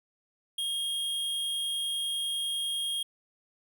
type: tone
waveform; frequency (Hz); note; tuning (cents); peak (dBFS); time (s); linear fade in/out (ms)
square; 3250; G#7; -38; -30; 0.58-3.03; 5
effects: none